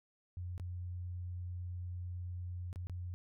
sine tone with dropouts, 89.1 Hz, F2, 35 cents sharp, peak -39 dBFS, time 0.37-3.14 s, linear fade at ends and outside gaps 0 ms, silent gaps 0.579-0.598 / 2.729-2.759 / 2.87-2.897 s, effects none

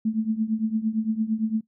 sine tone with tremolo, 220 Hz, A3, in tune, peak -18 dBFS, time 0.05-1.61 s, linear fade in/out 5 ms, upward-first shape triangle, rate 8.8 Hz, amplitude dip 90%, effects noise-tail reverb RT60 0.1 s tail -18 dB re dry

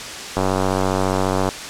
click train, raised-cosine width 1 ms, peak -5 dBFS, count 107, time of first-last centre 0.37-1.489 s, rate 94.7 Hz, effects white hiss -30 dBFS RMS until 1.69 s + low-pass 7000 Hz 12 dB/octave

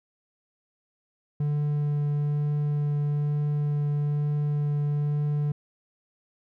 triangle tone with vibrato, 146.83 Hz, D3, in tune, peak -21 dBFS, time 1.4-5.52 s, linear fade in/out 5 ms, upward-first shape triangle, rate 1.1 Hz, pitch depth 9 cents each way, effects none

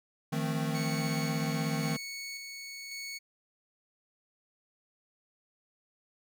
square chord, F dominant seventh, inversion third, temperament equal with one note detuned, 155.56 / 171.81 / 220 / 261.6 Hz, Eb3 / F3 / A3 / C4, 0 / -28 / 0 / 0 cents, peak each -33 / -39 / -37 / -38 dBFS, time 0.32-1.97 s, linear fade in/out 10 ms
20% pulse tone with tremolo, 2217 Hz, C#7, in tune, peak -33 dBFS, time 0.74-3.19 s, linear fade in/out 20 ms, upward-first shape square, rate 0.92 Hz, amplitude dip 30%
effects none

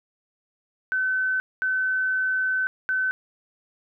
sine tone bursts at uneven times, 1521 Hz, F#6, 47 cents sharp, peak -21 dBFS, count 3, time 0.92-1.4 / 1.62-2.67 / 2.89-3.11 s, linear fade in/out 0 ms, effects none

